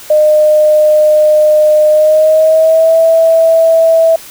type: tone with pitch glide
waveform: sine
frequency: 610 to 653.8 Hz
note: D#5 to E5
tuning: -34 to -14 cents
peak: -4 dBFS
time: 0.1-4.16 s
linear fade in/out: 5 ms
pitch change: +120 cents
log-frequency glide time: 1.89-2.97 s
effects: white hiss -32 dBFS RMS until 4.3 s